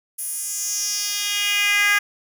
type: tone with high-pass filter sweep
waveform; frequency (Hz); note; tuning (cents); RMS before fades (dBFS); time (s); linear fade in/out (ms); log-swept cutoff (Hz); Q
10% pulse; 409.3; G#4; -25; -22; 0.18-1.99; 10; 11000 to 1700; 2.6
effects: none